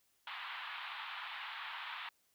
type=band-pass noise; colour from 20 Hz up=pink; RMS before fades=-45 dBFS; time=0.27-2.09 s; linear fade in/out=2 ms; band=860 to 3700 Hz; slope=48 dB/octave; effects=white hiss -75 dBFS RMS until 2.34 s